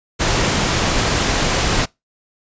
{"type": "noise", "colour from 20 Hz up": "pink", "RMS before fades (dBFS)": -17, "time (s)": [0.19, 1.86], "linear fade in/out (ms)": 20, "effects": ["noise-tail reverb RT60 0.2 s tail -24 dB re dry", "resampled to 16000 Hz"]}